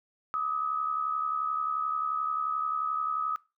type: tone pair together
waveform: sine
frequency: 1200 / 1271.4 Hz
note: D6 / D#6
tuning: +37 / +37 cents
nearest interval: minor second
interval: 100 cents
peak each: -35 / -28 dBFS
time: 0.34-3.36 s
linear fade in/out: 0 ms
effects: noise-tail reverb RT60 0.3 s tail -22 dB re dry